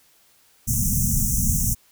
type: band-stop noise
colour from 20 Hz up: pink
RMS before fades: -21 dBFS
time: 0.67-1.75 s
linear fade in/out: 20 ms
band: 240 to 5800 Hz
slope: 96 dB/octave
effects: white hiss -58 dBFS RMS until 1.91 s